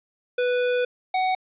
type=tone pair in turn; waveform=square; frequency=493.9 / 746.9 Hz; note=B4 / F#5; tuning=0 / +16 cents; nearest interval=perfect fifth; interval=716 cents; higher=second; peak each=-21 dBFS; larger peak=neither; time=0.38-0.85 / 1.14-1.35 s; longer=first; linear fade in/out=5 ms; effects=resampled to 8000 Hz + 10-bit